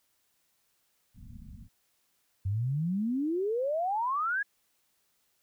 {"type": "low-pass noise", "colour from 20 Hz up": "pink", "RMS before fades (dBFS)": -47, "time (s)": [1.14, 1.69], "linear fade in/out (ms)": 50, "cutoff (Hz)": 250, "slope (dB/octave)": 96}
{"type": "exponential sweep", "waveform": "sine", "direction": "up", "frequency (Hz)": [92.5, 1700], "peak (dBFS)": -27, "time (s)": [2.45, 4.43], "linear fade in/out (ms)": 10}
{"effects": ["white hiss -73 dBFS RMS until 5.42 s"]}